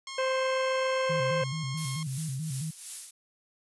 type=tone; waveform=10% pulse; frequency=1074 Hz; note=C6; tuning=45 cents sharp; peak=-29 dBFS; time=0.07-2.03 s; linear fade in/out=2 ms
type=harmonic tone; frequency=523.3 Hz; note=C5; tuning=in tune; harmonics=1 / 2 / 3 / 4 / 5 / 6; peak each=-27 / -33 / -37 / -39 / -41 / -43 dBFS; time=0.18-1.44 s; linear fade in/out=5 ms
type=tone with vibrato; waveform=sine; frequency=144.9 Hz; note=D3; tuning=23 cents flat; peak=-31 dBFS; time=1.09-2.71 s; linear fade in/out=10 ms; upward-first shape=square; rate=4.6 Hz; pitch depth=150 cents each way
type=noise with tremolo; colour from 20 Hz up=violet; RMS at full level=-32 dBFS; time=1.77-3.11 s; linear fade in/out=5 ms; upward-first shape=triangle; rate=2.8 Hz; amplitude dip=70%
effects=resampled to 24000 Hz